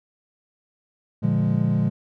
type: chord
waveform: triangle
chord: Bb dominant seventh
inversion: none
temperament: equal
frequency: 116.54 / 146.83 / 174.61 / 207.7 Hz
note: Bb2 / D3 / F3 / Ab3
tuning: 0 / 0 / 0 / 0 cents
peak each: -22 dBFS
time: 1.22-1.9 s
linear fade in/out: 20 ms
effects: none